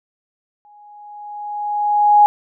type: tone with exponential growth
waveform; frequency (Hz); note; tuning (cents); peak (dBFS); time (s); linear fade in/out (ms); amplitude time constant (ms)
sine; 830.6; G#5; 0; -5; 0.65-2.26; 0; 350
effects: none